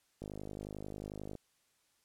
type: click train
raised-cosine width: 2 ms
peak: -30 dBFS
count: 59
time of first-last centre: 0.22-1.353 s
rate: 51.2 Hz
effects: white hiss -74 dBFS RMS until 2.04 s + low-pass 11000 Hz 12 dB/octave